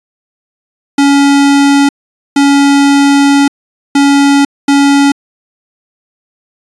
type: tone bursts at uneven times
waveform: square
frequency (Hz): 281.1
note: C#4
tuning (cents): +24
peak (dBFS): -5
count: 4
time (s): 0.98-1.89 / 2.36-3.48 / 3.95-4.45 / 4.68-5.12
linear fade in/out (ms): 5
effects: resampled to 22050 Hz